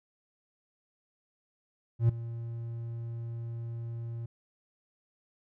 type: tone with ADSR envelope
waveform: triangle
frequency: 116.3 Hz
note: A#2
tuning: 4 cents flat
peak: -16 dBFS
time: 1.99-4.26 s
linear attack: 100 ms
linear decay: 8 ms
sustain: -17 dB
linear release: 5 ms
effects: none